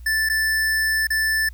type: tone with dropouts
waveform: square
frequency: 1760 Hz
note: A6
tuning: in tune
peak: -19 dBFS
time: 0.06-1.49 s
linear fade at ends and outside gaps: 5 ms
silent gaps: 0.29-0.297 / 1.071-1.103 s
effects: added 60 Hz sine -36 dBFS peak until 1.53 s + white hiss -59 dBFS RMS until 1.53 s